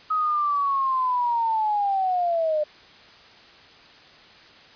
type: linear sweep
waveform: sine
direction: down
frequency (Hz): 1270 to 596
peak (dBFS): -20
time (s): 0.1-2.64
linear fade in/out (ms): 10
effects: white hiss -49 dBFS RMS until 4.75 s + resampled to 11025 Hz